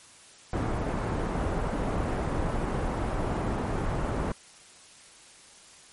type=low-pass noise; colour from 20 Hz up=pink; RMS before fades=-29 dBFS; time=0.53-4.32 s; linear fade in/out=2 ms; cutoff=1100 Hz; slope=12 dB/octave; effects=white hiss -52 dBFS RMS until 5.92 s + MP3 48 kbps